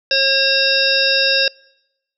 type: harmonic tone with a mistuned harmonic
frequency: 540 Hz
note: C#5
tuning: 45 cents flat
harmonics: 1 / 3 / 5 / 7 / 9 / 10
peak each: -20 / -20 / -20 / -20 / -20 / -20 dBFS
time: 0.11-1.48 s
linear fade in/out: 2 ms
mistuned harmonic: 5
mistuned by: +16 cents
effects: noise-tail reverb RT60 0.9 s tail -26 dB re dry